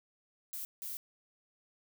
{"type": "noise bursts at uneven times", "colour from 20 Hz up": "violet", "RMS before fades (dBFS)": -41, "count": 2, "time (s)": [[0.53, 0.65], [0.82, 0.97]], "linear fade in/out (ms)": 0, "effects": []}